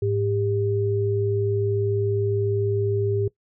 sine tone pair together, 105.7 / 398.7 Hz, G#2 / G4, +31 / +29 cents, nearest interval octave + major seventh, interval 2298 cents, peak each -23 dBFS, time 0.02-3.28 s, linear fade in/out 5 ms, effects noise-tail reverb RT60 0.1 s tail -20 dB re dry

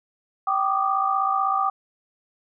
sine tone cluster, 777 / 1167 / 1223 Hz, G5 / D6 / D#6, -16 / -11 / -30 cents, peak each -24 dBFS, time 0.47-1.7 s, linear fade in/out 5 ms, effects none

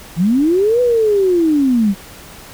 sine linear two-way sweep, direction up then down, 152.8 to 499.3 to 187.5 Hz, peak -10 dBFS, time 0.16-1.95 s, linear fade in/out 50 ms, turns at 0.81 s, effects pink hiss -37 dBFS RMS until 2.53 s

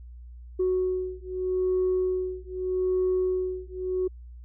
sine beating tone pair, 369.2 / 370.01 Hz, F#4 / F#4, -4 / 0 cents, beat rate 0.81 Hz, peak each -26 dBFS, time 0.59-4.08 s, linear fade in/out 10 ms, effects tanh soft clip ceiling -18 dBFS + added 60 Hz sine -41 dBFS peak until 4.44 s

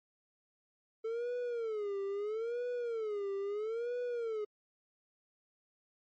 triangle tone with vibrato, 440 Hz, A4, in tune, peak -32 dBFS, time 1.04-4.45 s, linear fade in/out 10 ms, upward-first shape sine, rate 0.76 Hz, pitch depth 190 cents each way, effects MP3 32 kbps

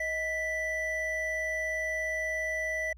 triangle tone pair together, 632.8 / 1975.5 Hz, D#5 / B6, +29 / 0 cents, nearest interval octave + minor sixth, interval 1971 cents, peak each -33 / -29 dBFS, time 0-2.93 s, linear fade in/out 5 ms, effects added 60 Hz sine -48 dBFS peak until 2.97 s

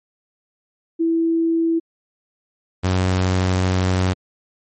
sine / sawtooth tone pair in turn, 329.9 / 92.58 Hz, E4 / F#2, +1 / +2 cents, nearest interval octave + minor seventh, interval 2199 cents, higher first, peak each -15 / -12 dBFS, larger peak second, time 0.99-1.8 / 2.83-4.14 s, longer second, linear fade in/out 20 ms, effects MP3 32 kbps

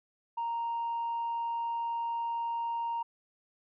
sine tone, 931 Hz, A#5, 2 cents flat, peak -29 dBFS, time 0.37-3.03 s, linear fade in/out 10 ms, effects tanh soft clip ceiling -28 dBFS

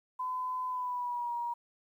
sine tone with pitch glide, 1013 to 950.6 Hz, B5 to A#5, +44 to +34 cents, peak -32 dBFS, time 0.19-1.54 s, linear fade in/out 10 ms, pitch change -110 cents, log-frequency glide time 0.68-1.33 s, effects 11-bit

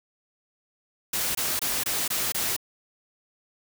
white noise bursts, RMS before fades -27 dBFS, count 6, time 1.13-2.565 s, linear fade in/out 5 ms, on 220 ms, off 23 ms, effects none

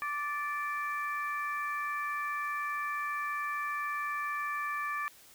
harmonic tone, 585 Hz, D5, 7 cents flat, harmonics 2 / 3 / 4, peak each -34 / -37 / -41 dBFS, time 0.02-5.08 s, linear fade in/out 0 ms, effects white hiss -57 dBFS RMS until 5.34 s

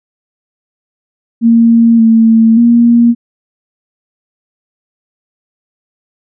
sine tone with pitch steps, 230.8 / 225.3 / 235.7 Hz, A#3 / A3 / A#3, -17 / +41 / +19 cents, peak -3 dBFS, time 1.41-3.15 s, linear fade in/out 50 ms, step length 580 ms, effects none

